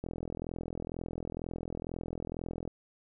click train, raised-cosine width 2 ms, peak -24 dBFS, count 112, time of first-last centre 0.04-2.677 s, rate 42.1 Hz, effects none

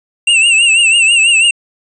square tone with vibrato, 2720 Hz, F7, 46 cents flat, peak -7 dBFS, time 0.27-1.51 s, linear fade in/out 5 ms, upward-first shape triangle, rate 6.1 Hz, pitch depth 100 cents each way, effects resampled to 24000 Hz

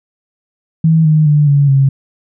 sine tone with pitch steps, 161.2 / 154.63 / 148.33 / 142.29 / 136.5 Hz, E3 / D#3 / D3 / C#3 / C#3, -38 / -10 / +18 / +46 / -26 cents, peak -6 dBFS, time 0.84-1.89 s, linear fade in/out 5 ms, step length 210 ms, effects none

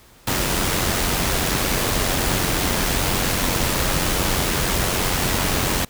pink noise with amplitude modulation, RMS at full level -19 dBFS, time 0.27-5.85 s, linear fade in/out 5 ms, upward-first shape sine, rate 91.5 Hz, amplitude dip 40%, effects pink hiss -50 dBFS RMS until 5.89 s

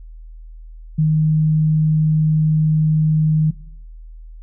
sine tone, 155.56 Hz, D#3, in tune, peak -12 dBFS, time 0.98-3.51 s, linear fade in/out 10 ms, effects noise-tail reverb RT60 0.7 s tail -20 dB re dry + added 40 Hz sine -34 dBFS peak until 4.42 s

